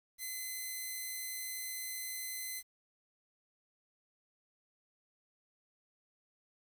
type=tone; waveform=5% pulse; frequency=2039 Hz; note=C7; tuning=45 cents flat; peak=-29 dBFS; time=0.18-2.63 s; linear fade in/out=50 ms; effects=10-bit